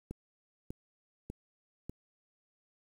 click train, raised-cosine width 3 ms, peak -27 dBFS, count 4, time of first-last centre 0.11-1.896 s, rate 1.68 Hz, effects 9-bit

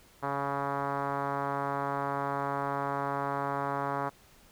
5% pulse tone with low-pass filter, 140 Hz, C#3, 18 cents sharp, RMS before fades -32 dBFS, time 0.22-4.1 s, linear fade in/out 20 ms, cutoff 1100 Hz, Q 1.8, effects pink hiss -59 dBFS RMS until 4.51 s

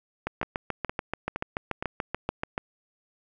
two click trains, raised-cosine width 0.5 ms, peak -15 / -13 dBFS, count 5 / 17, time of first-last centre 0.43-2.29 / 0.27-2.579 s, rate 2.15 / 6.93 Hz, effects none

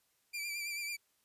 sawtooth tone with vibrato, 2349 Hz, D7, in tune, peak -34 dBFS, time 0.33-0.97 s, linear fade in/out 20 ms, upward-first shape sine, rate 9.1 Hz, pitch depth 40 cents each way, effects white hiss -75 dBFS RMS until 1.24 s + resampled to 32000 Hz

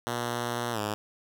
5% pulse tone with pitch glide, 119.7 to 104.81 Hz, A#2 to G#2, +46 to +16 cents, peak -18 dBFS, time 0.07-0.94 s, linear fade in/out 0 ms, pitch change -230 cents, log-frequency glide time 0.72-0.79 s, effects none

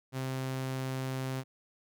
sawtooth tone, 131.4 Hz, C3, 8 cents sharp, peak -29 dBFS, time 0.12-1.44 s, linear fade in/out 50 ms, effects none

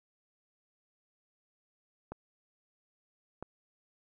clicks, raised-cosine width 1 ms, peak -26 dBFS, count 2, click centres 2.12 / 3.426 s, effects none

